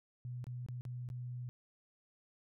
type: tone with dropouts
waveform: sine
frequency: 123.47 Hz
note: B2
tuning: in tune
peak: -40 dBFS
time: 0.25-1.49 s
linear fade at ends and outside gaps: 0 ms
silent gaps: 0.442-0.468 / 0.663-0.686 / 0.81-0.852 / 1.089-1.101 s
effects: none